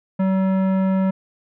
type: tone with tanh clipping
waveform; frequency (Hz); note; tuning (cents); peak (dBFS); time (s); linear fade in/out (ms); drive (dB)
sine; 190.3; F#3; +49; -18; 0.19-1.11; 10; 15
effects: none